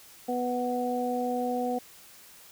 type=harmonic tone; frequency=246.9 Hz; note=B3; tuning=in tune; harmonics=1 / 2 / 3; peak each=-31 / -31 / -31 dBFS; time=0.28-1.79 s; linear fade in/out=10 ms; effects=white hiss -52 dBFS RMS until 2.51 s